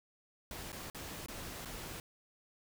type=noise with dropouts; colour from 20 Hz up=pink; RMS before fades=-45 dBFS; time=0.51-2 s; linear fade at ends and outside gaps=1 ms; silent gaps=0.72-0.728 / 0.9-0.947 / 1.261-1.284 / 1.65-1.656 s; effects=none